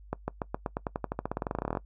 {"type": "accelerating click train", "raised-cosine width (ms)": 1, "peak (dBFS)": -16, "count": 26, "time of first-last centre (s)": [0.13, 1.772], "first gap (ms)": 150, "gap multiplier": 0.92, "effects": ["noise-tail reverb RT60 0.1 s tail -21 dB re dry", "added 50 Hz sine -48 dBFS peak until 1.85 s"]}